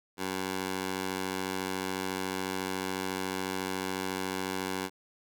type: tone with high-pass filter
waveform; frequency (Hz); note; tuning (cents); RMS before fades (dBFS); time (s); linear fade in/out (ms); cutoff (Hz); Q
15% pulse; 94; F#2; +28; -34; 0.17-4.9; 50; 280; 0.5
effects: none